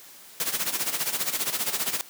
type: noise with tremolo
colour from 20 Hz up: white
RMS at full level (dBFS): -25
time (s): 0.4-2.01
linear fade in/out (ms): 0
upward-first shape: sine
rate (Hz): 15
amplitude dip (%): 75
effects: white hiss -48 dBFS RMS until 2.09 s + high-pass 150 Hz 12 dB/octave